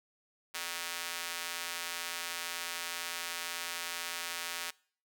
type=tone with high-pass filter; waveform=square; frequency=85.5 Hz; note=F2; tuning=36 cents flat; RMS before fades=-39 dBFS; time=0.54-4.71 s; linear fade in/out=10 ms; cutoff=1700 Hz; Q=0.61; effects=noise-tail reverb RT60 0.5 s tail -24 dB re dry